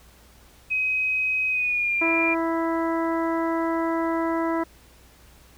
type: tone with pitch glide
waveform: sine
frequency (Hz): 2527 to 2391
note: D#7 to D7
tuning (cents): +26 to +30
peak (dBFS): -21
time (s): 0.7-2.35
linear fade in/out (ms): 20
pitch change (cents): -96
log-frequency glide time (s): 1.49-1.95
type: harmonic tone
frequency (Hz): 329.6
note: E4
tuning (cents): 0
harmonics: 1 / 2 / 3 / 4 / 5 / 6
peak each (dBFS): -24 / -29 / -29 / -34 / -39 / -38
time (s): 2.01-4.64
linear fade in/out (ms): 10
effects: added 60 Hz sine -54 dBFS peak until 5.57 s + pink hiss -54 dBFS RMS until 5.57 s